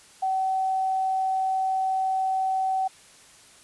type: tone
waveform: sine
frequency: 761 Hz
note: F#5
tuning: 48 cents sharp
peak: -22 dBFS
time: 0.22-2.88 s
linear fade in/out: 10 ms
effects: white hiss -52 dBFS RMS until 3.63 s + resampled to 24000 Hz